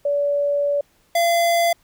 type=tone pair in turn; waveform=sine / square; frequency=574 / 682.6 Hz; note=D5 / F5; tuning=-40 / -40 cents; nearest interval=minor third; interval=300 cents; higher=second; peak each=-17 / -16 dBFS; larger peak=second; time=0.05-0.81 / 1.15-1.73 s; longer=first; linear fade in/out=5 ms; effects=pink hiss -60 dBFS RMS until 1.83 s